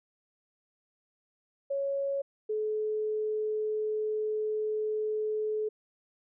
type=tone pair in turn; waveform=sine; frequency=554.4 / 429.4 Hz; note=C#5 / A4; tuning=0 / -42 cents; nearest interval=major third; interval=442 cents; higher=first; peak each=-28 dBFS; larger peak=neither; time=1.7-2.22 / 2.49-5.69 s; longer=second; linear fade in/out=10 ms; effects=none